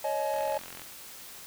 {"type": "chord", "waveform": "triangle", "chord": "C# suspended second", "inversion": "none", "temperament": "equal with one note detuned", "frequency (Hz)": [554.4, 622.3, 851.5], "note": ["C#5", "D#5", "G#5"], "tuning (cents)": [0, 0, 43], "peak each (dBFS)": -30, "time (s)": [0.04, 0.58], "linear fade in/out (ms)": 5}
{"type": "click train", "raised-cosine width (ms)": 0.3, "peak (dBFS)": -27, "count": 22, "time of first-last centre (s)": [0.34, 0.818], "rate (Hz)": 43.9}
{"effects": ["white hiss -46 dBFS RMS until 1.46 s"]}